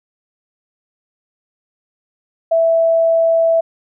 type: tone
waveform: sine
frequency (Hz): 659.3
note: E5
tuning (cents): 0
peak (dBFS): -10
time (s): 2.51-3.61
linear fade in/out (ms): 10
effects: none